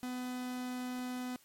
45% pulse tone, 250.6 Hz, B3, 25 cents sharp, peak -37 dBFS, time 0.03-1.36 s, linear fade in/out 0 ms, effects white hiss -64 dBFS RMS until 1.44 s + MP3 64 kbps

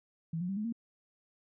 sine tone with pitch steps, 163.8 / 178.63 / 194.79 / 212.4 / 231.6 Hz, E3 / F3 / G3 / G#3 / A#3, -11 / +39 / -11 / +39 / -11 cents, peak -32 dBFS, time 0.33-0.725 s, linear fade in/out 5 ms, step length 79 ms, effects none

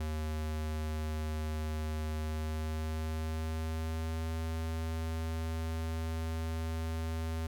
square tone with pitch glide, 77.8 to 80.87 Hz, D#2 to E2, 0 to -33 cents, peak -34 dBFS, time 0-7.47 s, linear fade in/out 5 ms, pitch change +67 cents, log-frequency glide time 2.16-4.3 s, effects none

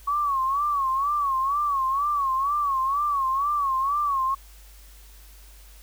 sine tone with vibrato, 1116 Hz, C#6, 11 cents sharp, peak -21 dBFS, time 0.07-4.35 s, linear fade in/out 10 ms, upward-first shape sine, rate 2.1 Hz, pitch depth 110 cents each way, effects added 50 Hz sine -46 dBFS peak until 5.82 s + white hiss -53 dBFS RMS until 5.82 s

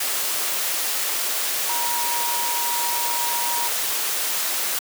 sine tone in noise, 950 Hz, A#5, 33 cents sharp, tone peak -26 dBFS, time 1.69-3.68 s, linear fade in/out 5 ms, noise white, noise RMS -24 dBFS, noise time 0-4.79 s, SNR -5 dB, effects high-pass 400 Hz 12 dB/octave

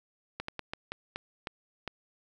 slowing click train, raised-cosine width 0.3 ms, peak -19 dBFS, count 8, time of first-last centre 0.4-1.877 s, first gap 84 ms, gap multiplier 1.3, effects none

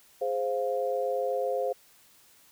sine chord, F minor, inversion first, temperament equal, 415.3 / 523.3 / 698.5 Hz, Ab4 / C5 / F5, 0 / 0 / 0 cents, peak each -33 / -28 / -33 dBFS, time 0.21-1.73 s, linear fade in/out 10 ms, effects white hiss -59 dBFS RMS until 2.51 s

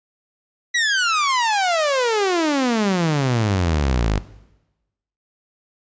sawtooth exponential sweep, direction down, 1975.5 to 48.36 Hz, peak -13 dBFS, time 0.74-4.19 s, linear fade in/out 10 ms, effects noise-tail reverb RT60 1.0 s tail -18 dB re dry + resampled to 16000 Hz

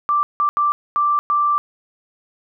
sine tone bursts at uneven times, 1174.7 Hz, D6, in tune, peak -14 dBFS, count 5, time 0.09-0.23 / 0.4-0.49 / 0.57-0.72 / 0.96-1.19 / 1.3-1.58 s, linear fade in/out 0 ms, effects none

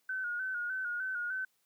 sine tone with vibrato, 1480 Hz, F#6, in tune, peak -33 dBFS, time 0.09-1.45 s, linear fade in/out 5 ms, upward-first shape square, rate 3.3 Hz, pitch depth 52 cents each way, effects white hiss -75 dBFS RMS until 1.65 s + high-pass 100 Hz 12 dB/octave

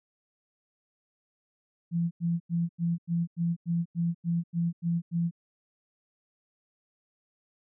sine tone bursts, 169.7 Hz, F3, 49 cents flat, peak -24 dBFS, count 12, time 1.91-5.311 s, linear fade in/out 50 ms, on 200 ms, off 91 ms, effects none

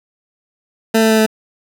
20% pulse tone with pitch steps, 223 / 221.5 / 219.9 / 218.4 Hz, A3 / A3 / A3 / A3, +23 / +12 / -1 / -13 cents, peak -5 dBFS, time 0.94-1.264 s, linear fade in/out 10 ms, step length 81 ms, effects none

